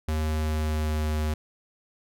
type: tone with pitch glide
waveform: square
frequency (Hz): 77.78 to 76.71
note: D#2 to D#2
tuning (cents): 0 to -24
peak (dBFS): -25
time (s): 0.08-1.34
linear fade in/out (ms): 5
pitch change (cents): -24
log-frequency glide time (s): 0.21-1.16
effects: none